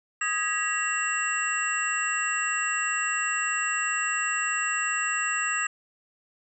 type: tone cluster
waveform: sine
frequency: 1253 / 1653 / 1928 / 2745 / 7690 Hz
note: D#6 / G#6 / B6 / F7 / B8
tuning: +12 / -9 / -42 / -31 / -47 cents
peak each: -31 dBFS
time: 0.21-5.67 s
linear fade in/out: 5 ms
effects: none